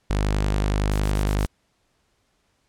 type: tone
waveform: sawtooth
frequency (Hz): 50.8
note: G#1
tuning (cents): -38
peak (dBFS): -16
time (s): 0.1-1.46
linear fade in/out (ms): 0
type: noise bursts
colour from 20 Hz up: violet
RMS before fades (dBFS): -35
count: 5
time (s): 0.91-1.47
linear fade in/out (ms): 10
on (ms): 92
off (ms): 25
effects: pink hiss -68 dBFS RMS until 2.68 s + low-pass 9000 Hz 12 dB/octave